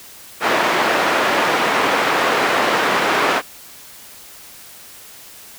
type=band-pass noise; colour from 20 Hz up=white; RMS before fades=-17 dBFS; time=0.4-3.42 s; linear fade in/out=50 ms; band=290 to 1600 Hz; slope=12 dB/octave; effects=white hiss -40 dBFS RMS until 5.58 s